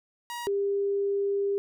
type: tone pair in turn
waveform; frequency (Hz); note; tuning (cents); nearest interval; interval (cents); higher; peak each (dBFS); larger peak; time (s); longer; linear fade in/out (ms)
sawtooth / sine; 954 / 399.7; A#5 / G4; +40 / +34; octave + minor third; 1506; first; -30 / -24; second; 0.3-0.47 / 0.47-1.58; second; 0
effects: none